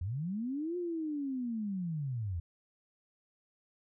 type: linear two-way sweep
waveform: sine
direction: up then down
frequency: 79.4 to 359.4 to 79.4 Hz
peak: -33 dBFS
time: 0.01-2.4 s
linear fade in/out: 5 ms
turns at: 0.77 s
effects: none